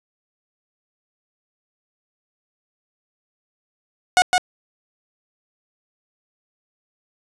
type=tone with echo; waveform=sawtooth; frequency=729 Hz; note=F#5; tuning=26 cents flat; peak=-7 dBFS; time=4.17-4.22 s; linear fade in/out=0 ms; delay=160 ms; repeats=1; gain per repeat=-3 dB; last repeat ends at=4.38 s; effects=resampled to 22050 Hz + 7-bit